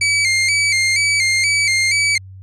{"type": "tone with vibrato", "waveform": "sawtooth", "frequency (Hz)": 2200, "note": "C#7", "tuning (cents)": -14, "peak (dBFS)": -10, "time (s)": [0.01, 2.18], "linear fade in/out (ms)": 5, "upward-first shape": "square", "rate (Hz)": 2.1, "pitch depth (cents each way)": 69, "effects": ["added 95 Hz sine -34 dBFS peak until 2.42 s", "resampled to 22050 Hz"]}